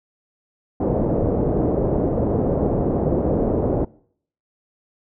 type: low-pass noise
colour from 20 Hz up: white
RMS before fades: -20 dBFS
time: 0.8-3.85 s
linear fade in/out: 5 ms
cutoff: 550 Hz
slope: 24 dB/octave
effects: noise-tail reverb RT60 0.6 s tail -23 dB re dry